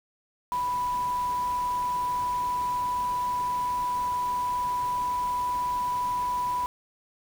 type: tone in noise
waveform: sine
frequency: 987.8 Hz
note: B5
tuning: in tune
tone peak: -25 dBFS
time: 0.52-6.66 s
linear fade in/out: 0 ms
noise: pink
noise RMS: -43 dBFS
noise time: 0.52-6.66 s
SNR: +15 dB
effects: none